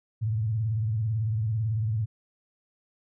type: tone with vibrato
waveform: sine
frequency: 110 Hz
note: A2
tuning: in tune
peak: -24 dBFS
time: 0.21-2.06 s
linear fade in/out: 20 ms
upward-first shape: sine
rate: 18 Hz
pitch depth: 120 cents each way
effects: none